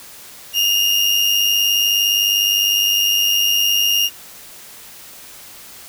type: tone with amplitude modulation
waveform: 35% pulse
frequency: 2831 Hz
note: F7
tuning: 23 cents sharp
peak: -10 dBFS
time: 0.53-4.1 s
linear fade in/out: 50 ms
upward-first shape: sine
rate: 99.6 Hz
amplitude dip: 50%
effects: white hiss -39 dBFS RMS until 5.88 s